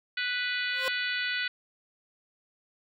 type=harmonic tone; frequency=493.9 Hz; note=B4; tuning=in tune; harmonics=3 / 4 / 5 / 6 / 7 / 8 / 9; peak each=-32 / -34 / -36 / -38 / -39 / -40 / -41 dBFS; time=0.17-1.48 s; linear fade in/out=5 ms
type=tone with exponential growth; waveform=25% pulse; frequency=523.3 Hz; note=C5; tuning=in tune; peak=-23 dBFS; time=0.69-0.88 s; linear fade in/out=0 ms; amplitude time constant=40 ms
effects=none